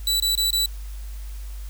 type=tone bursts; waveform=sawtooth; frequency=3951 Hz; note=B7; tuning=in tune; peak=-16 dBFS; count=4; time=0.07-0.659 s; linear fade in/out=2 ms; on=130 ms; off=23 ms; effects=added 50 Hz sine -31 dBFS peak until 1.69 s + white hiss -49 dBFS RMS until 1.69 s